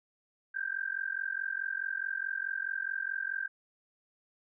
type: tone with amplitude modulation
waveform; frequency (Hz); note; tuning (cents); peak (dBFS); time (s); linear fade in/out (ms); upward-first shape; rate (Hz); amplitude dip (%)
sine; 1578; G6; +11; -28; 0.54-3.48; 20; sine; 44.7; 95
effects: none